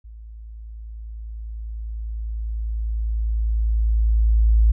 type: tone with level ramp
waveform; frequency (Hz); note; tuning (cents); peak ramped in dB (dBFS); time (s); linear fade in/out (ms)
sine; 55; A1; 0; -37 to -11; 0.04-4.72; 10
effects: none